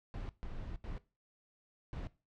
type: noise bursts at uneven times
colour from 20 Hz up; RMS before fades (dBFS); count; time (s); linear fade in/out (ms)
brown; -42; 4; 0.14-0.29 / 0.43-0.76 / 0.84-0.98 / 1.93-2.07; 0
effects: noise-tail reverb RT60 0.3 s tail -18 dB re dry + low-pass 4000 Hz 12 dB/octave